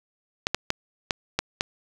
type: clicks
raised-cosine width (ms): 0.2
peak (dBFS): -5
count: 6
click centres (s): 0.469 / 0.546 / 0.704 / 1.108 / 1.39 / 1.609
effects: 7-bit